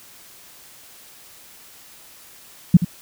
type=tone with echo; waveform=sine; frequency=175.1 Hz; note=F3; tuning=5 cents sharp; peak=-4 dBFS; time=2.74-2.77 s; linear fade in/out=5 ms; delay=78 ms; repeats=1; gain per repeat=-12 dB; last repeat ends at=2.848 s; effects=white hiss -46 dBFS RMS until 3.01 s